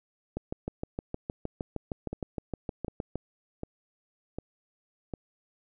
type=two click trains; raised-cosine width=2 ms; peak=-21 / -19 dBFS; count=5 / 19; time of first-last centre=2.13-5.138 / 0.37-3.156 s; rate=1.33 / 6.46 Hz; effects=none